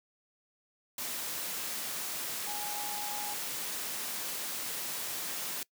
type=tone in noise; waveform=sine; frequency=830.6 Hz; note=G#5; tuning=in tune; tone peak=-40 dBFS; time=2.47-3.34 s; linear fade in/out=2 ms; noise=white; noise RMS=-37 dBFS; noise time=0.98-5.63 s; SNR=-6 dB; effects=noise-tail reverb RT60 0.1 s tail -23 dB re dry + high-pass 150 Hz 12 dB/octave